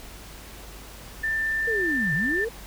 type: tone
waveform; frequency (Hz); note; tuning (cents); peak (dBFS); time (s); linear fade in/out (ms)
sine; 1781; A6; +21; -23; 1.23-2.45; 10
type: linear two-way sweep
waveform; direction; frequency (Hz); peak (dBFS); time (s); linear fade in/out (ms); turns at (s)
sine; down then up; 478.8 to 136.7 to 478.8; -26; 1.67-2.49; 10; 2.14
effects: added 50 Hz sine -43 dBFS peak until 2.66 s + pink hiss -44 dBFS RMS until 2.66 s